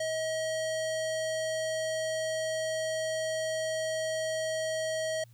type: tone with low-pass filter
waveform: square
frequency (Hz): 636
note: D#5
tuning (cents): +38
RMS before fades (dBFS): -32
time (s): 0-5.24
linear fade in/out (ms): 5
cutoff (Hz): 7900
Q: 1.5
effects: added 118 Hz sine -53 dBFS peak until 5.33 s + white hiss -68 dBFS RMS until 5.33 s